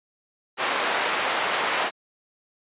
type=band-pass noise; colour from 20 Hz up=pink; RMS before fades=-25 dBFS; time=0.57-1.91 s; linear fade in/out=50 ms; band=650 to 3000 Hz; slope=12 dB/octave; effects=resampled to 8000 Hz